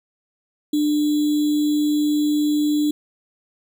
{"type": "tone with sample-and-hold", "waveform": "sine", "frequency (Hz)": 298.1, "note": "D4", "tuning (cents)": 26, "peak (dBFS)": -16, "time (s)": [0.73, 2.91], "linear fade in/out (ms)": 5, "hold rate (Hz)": 3675, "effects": []}